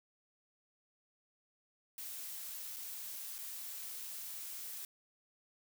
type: noise with dropouts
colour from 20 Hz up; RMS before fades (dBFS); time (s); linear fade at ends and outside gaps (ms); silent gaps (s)
blue; -45; 1.98-4.85; 1; 2.763-2.767 / 3.382-3.386
effects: none